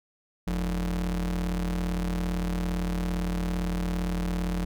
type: ring-modulated tone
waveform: square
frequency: 65.41 Hz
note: C2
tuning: in tune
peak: -24 dBFS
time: 0.47-4.65 s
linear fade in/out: 5 ms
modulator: 112 Hz
effects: none